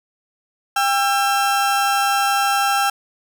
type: tone pair together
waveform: 35% pulse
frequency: 799.1 / 1344 Hz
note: G5 / E6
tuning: +33 / +33 cents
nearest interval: major sixth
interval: 900 cents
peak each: -16 / -18 dBFS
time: 0.76-2.9 s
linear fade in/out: 5 ms
effects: none